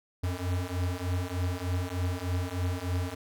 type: beating tone pair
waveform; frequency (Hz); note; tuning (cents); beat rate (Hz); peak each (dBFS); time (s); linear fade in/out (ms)
square; 88.2 / 91.5; F2 / F#2; +18 / -19; 3.3; -33 / -32; 0.23-3.15; 10
effects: none